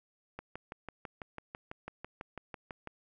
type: click train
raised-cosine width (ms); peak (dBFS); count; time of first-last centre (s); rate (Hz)
0.5; -26; 16; 0.39-2.873; 6.04
effects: none